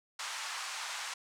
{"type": "band-pass noise", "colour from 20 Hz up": "pink", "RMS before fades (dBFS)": -40, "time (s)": [0.19, 1.14], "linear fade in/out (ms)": 5, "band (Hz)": [900, 8300], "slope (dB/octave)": 24, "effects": []}